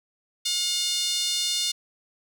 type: tone with high-pass filter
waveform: 5% pulse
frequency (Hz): 717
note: F5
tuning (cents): +45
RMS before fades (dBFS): -26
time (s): 0.45-1.72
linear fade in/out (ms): 10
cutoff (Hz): 3600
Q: 2.5
effects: none